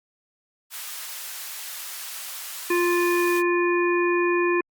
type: high-pass noise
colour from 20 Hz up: white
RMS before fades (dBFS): -35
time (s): 0.7-3.43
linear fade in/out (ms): 50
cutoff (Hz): 910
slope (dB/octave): 12
type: harmonic tone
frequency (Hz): 350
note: F4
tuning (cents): +4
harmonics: 1 / 3 / 5 / 7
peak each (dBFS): -20 / -27 / -29 / -29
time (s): 2.7-4.61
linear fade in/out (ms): 5
effects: Opus 48 kbps